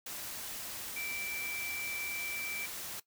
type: tone in noise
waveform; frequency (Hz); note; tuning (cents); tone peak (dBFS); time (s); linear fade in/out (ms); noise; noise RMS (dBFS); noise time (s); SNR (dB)
sine; 2332; D7; -13; -38; 0.96-2.66; 5; white; -42; 0.06-3; +1
effects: noise-tail reverb RT60 0.1 s tail -17 dB re dry